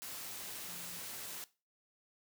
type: tone in noise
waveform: sine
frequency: 174.61 Hz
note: F3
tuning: in tune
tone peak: -56 dBFS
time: 0.68-0.99 s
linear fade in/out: 0 ms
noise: white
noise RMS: -45 dBFS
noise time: 0.02-1.44 s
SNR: -14 dB
effects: noise-tail reverb RT60 0.3 s tail -18 dB re dry + high-pass 80 Hz 12 dB/octave